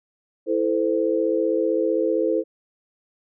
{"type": "chord", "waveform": "sine", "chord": "A minor", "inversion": "second", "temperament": "equal with one note detuned", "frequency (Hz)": [329.6, 440, 515.5], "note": ["E4", "A4", "C5"], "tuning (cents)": [0, 0, -26], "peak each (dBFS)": -23, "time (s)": [0.46, 2.44], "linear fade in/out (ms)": 50, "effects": []}